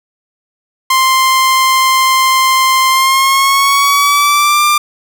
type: tone with pitch glide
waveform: sawtooth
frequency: 1048 to 1190 Hz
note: C6 to D6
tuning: +2 to +22 cents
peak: -4 dBFS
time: 0.9-4.78 s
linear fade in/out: 5 ms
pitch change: +220 cents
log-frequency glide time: 2.89-4.64 s
effects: none